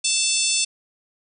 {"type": "harmonic tone with a mistuned harmonic", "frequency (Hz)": 885, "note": "A5", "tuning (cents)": 10, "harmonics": [3, 4, 5, 6, 7, 8, 9, 10], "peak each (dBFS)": [-27, -27, -27, -27, -27, -27, -27, -27], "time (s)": [0.04, 0.65], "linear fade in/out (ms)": 10, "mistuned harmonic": 8, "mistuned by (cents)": 31, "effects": []}